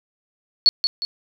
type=tone with echo; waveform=sine; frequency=4400 Hz; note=C#8; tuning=14 cents flat; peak=-9 dBFS; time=0.66-0.69 s; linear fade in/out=0 ms; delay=180 ms; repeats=2; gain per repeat=-7 dB; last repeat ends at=1.05 s; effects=none